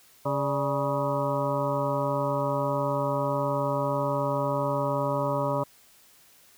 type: harmonic tone with a mistuned harmonic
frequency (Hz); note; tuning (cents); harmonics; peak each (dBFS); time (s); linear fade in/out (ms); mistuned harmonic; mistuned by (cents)
138.59; C#3; 0; 1 / 2 / 3 / 4 / 6 / 7 / 8 / 9; -31 / -34 / -36 / -28 / -39 / -31 / -37 / -36; 0.25-5.64; 10; 4; +77
effects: white hiss -57 dBFS RMS until 6.57 s